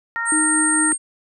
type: harmonic tone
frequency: 462.1 Hz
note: A#4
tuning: 15 cents flat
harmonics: 2 / 3 / 4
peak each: -30 / -25 / -24 dBFS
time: 0.16-0.92 s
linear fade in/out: 0 ms
type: tone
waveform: sine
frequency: 8580 Hz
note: C9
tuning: 42 cents sharp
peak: -17 dBFS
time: 0.25-0.98 s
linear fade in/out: 50 ms
type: tone with tremolo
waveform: sine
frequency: 311.1 Hz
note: D#4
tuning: in tune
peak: -19 dBFS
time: 0.32-0.93 s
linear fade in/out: 2 ms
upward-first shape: triangle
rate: 4.5 Hz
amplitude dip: 30%
effects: none

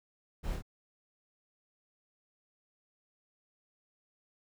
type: noise with echo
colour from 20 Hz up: brown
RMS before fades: -36 dBFS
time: 0.43-0.57 s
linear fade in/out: 20 ms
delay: 27 ms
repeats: 2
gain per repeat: -2 dB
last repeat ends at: 0.624 s
effects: none

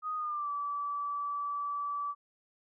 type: tone with pitch glide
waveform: sine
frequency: 1244.5 to 1154.5 Hz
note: D#6 to D6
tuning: 0 to -30 cents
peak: -32 dBFS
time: 0.02-2.15 s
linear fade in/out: 50 ms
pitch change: -130 cents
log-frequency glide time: 0.16-0.5 s
effects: none

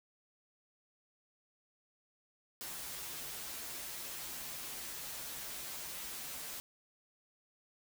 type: noise with comb filter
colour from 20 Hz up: white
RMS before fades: -44 dBFS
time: 2.61-6.6 s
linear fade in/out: 0 ms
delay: 10 ms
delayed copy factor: -0.75
effects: none

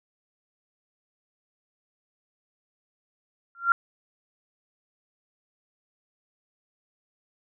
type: tone with exponential growth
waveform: sine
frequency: 1381 Hz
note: F6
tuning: 20 cents flat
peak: -12 dBFS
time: 3.55-3.72 s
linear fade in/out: 1 ms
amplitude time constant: 35 ms
effects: none

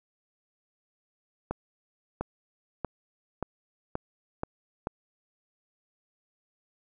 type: accelerating click train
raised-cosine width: 1 ms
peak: -16 dBFS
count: 7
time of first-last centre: 1.51-4.871 s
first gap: 700 ms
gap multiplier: 0.91
effects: none

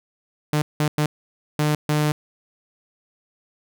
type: tone bursts at uneven times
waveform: sawtooth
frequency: 150.5 Hz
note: D3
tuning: 43 cents sharp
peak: -14 dBFS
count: 5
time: 0.53-0.62 / 0.8-0.88 / 0.98-1.06 / 1.59-1.75 / 1.89-2.12 s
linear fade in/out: 2 ms
effects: none

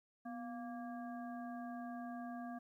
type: harmonic tone with a mistuned harmonic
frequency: 233.1 Hz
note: A#3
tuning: in tune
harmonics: 1 / 3 / 5 / 7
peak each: -45 / -48 / -56 / -57 dBFS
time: 0.25-2.59 s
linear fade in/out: 10 ms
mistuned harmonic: 1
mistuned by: +89 cents
effects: 13-bit

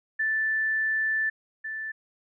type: tone pair in turn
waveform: sine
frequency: 1760 / 1760 Hz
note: A6 / A6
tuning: 0 / 0 cents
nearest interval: unison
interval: 0 cents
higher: neither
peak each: -23 / -31 dBFS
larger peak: first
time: 0.19-1.3 / 1.64-1.92 s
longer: first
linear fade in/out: 10 ms
effects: none

